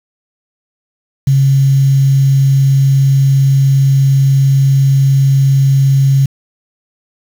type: tone with quantisation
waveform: sine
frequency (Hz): 136.2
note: C#3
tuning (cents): -30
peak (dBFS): -6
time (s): 1.27-6.26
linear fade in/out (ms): 5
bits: 5
effects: none